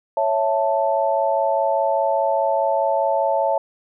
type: chord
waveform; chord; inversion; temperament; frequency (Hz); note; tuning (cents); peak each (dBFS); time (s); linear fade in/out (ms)
sine; A major; first; equal; 554.4 / 659.3 / 880; C#5 / E5 / A5; 0 / 0 / 0; -21; 0.17-3.58; 2
effects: none